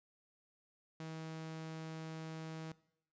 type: tone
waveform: sawtooth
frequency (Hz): 160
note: D#3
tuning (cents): +49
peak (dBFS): -40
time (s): 1-2.72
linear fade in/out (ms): 2
effects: noise-tail reverb RT60 0.7 s tail -19 dB re dry + resampled to 16000 Hz